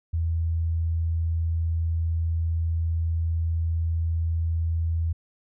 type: tone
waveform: sine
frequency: 82.41 Hz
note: E2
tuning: in tune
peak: -22 dBFS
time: 0.13-5.13 s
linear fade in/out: 10 ms
effects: none